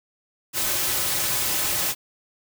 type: noise with comb filter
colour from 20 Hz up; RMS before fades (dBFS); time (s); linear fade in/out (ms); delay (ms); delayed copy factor
white; -24; 0.53-1.95; 50; 4.3; -0.55
effects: none